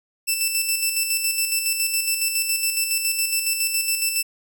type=tone with tremolo; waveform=10% pulse; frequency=2660 Hz; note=E7; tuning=15 cents sharp; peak=-10 dBFS; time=0.27-4.23 s; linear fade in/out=20 ms; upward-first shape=square; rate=7.2 Hz; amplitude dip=45%; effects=none